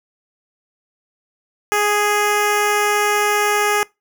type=tone with notch filter; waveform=10% pulse; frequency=415.3 Hz; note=G#4; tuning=in tune; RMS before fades=-17 dBFS; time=1.72-3.83 s; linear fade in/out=0 ms; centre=3900 Hz; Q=1.7; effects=noise-tail reverb RT60 0.2 s tail -23 dB re dry